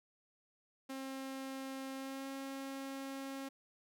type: tone with pitch glide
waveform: sawtooth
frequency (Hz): 267.3 to 271.2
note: C4 to C#4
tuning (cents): +37 to -38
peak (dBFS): -38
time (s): 0.89-3.49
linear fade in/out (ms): 10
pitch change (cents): +25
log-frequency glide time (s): 1.95-2.28
effects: none